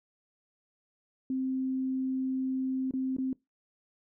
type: tone with dropouts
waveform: sine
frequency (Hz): 261.7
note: C4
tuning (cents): 0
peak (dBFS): -28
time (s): 1.3-3.33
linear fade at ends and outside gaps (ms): 2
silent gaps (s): 2.91-2.937 / 3.166-3.184
effects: noise-tail reverb RT60 0.2 s tail -23 dB re dry